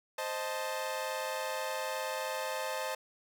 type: chord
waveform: sawtooth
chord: A diminished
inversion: first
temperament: equal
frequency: 523.3 / 622.3 / 880 Hz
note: C5 / Eb5 / A5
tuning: 0 / 0 / 0 cents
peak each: -34 / -35 / -35 dBFS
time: 0.18-2.95 s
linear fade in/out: 5 ms
effects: none